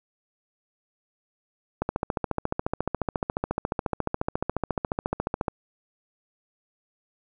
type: click train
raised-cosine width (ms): 1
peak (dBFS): -11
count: 53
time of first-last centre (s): 1.82-5.482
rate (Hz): 14.2
effects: none